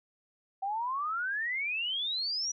sine exponential sweep, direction up, 759 to 5920 Hz, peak -30 dBFS, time 0.62-2.52 s, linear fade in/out 10 ms, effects none

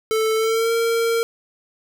square tone with pitch glide, 440.2 to 460 Hz, A4 to A#4, +1 to -23 cents, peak -18 dBFS, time 0.11-1.23 s, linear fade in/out 0 ms, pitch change +76 cents, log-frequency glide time 0.35-0.72 s, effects none

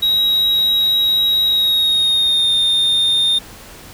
triangle tone with pitch glide, 3826 to 3645 Hz, A#7 to A#7, +44 to -40 cents, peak -11 dBFS, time 0.02-3.39 s, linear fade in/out 10 ms, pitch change -84 cents, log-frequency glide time 1.44-2.53 s, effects pink hiss -38 dBFS RMS until 3.93 s

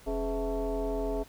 sine tone with frequency modulation, 190 Hz, F#3, 46 cents sharp, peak -28 dBFS, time 0.06-1.24 s, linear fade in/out 20 ms, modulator 232 Hz, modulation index 2.3, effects pink hiss -55 dBFS RMS until 1.28 s

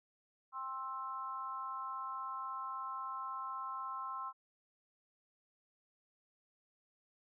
harmonic tone, 263.7 Hz, C4, 14 cents sharp, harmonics 3 / 4 / 5, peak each -51 / -41 / -44 dBFS, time 0.52-4.33 s, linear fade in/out 50 ms, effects none

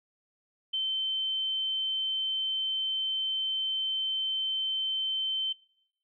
sine tone, 3090 Hz, G7, 26 cents flat, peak -27 dBFS, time 0.73-5.53 s, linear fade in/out 10 ms, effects noise-tail reverb RT60 0.8 s tail -25 dB re dry

